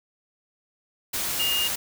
sine tone in noise, 2835 Hz, F7, 25 cents sharp, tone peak -23 dBFS, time 1.39-1.68 s, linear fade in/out 10 ms, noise white, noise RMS -28 dBFS, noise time 1.13-1.76 s, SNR +2 dB, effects none

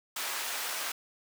pink high-pass noise, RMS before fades -35 dBFS, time 0.16-0.92 s, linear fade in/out 5 ms, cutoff 930 Hz, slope 12 dB/octave, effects none

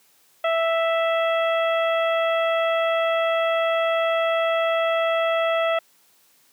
harmonic tone, 659.3 Hz, E5, in tune, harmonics 1 / 2 / 3 / 4 / 5, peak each -20 / -26 / -30 / -32 / -34 dBFS, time 0.44-5.79 s, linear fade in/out 5 ms, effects white hiss -59 dBFS RMS until 6.52 s + high-pass 150 Hz 12 dB/octave

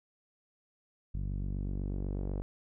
sawtooth tone with low-pass filter sweep, 48.06 Hz, G1, 34 cents flat, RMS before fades -35 dBFS, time 1.14-2.42 s, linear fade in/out 0 ms, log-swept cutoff 160 to 540 Hz, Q 1.1, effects none

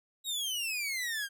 sawtooth exponential sweep, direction down, 3844 to 1578 Hz, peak -29 dBFS, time 0.24-1.29 s, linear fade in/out 50 ms, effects none

